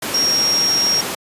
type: tone in noise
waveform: sine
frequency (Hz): 5588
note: F8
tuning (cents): 0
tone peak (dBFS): -14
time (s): 0.14-1.01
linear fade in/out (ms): 5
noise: pink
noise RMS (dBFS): -23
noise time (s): 0.02-1.15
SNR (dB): +6
effects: high-pass 200 Hz 12 dB/octave + resampled to 32000 Hz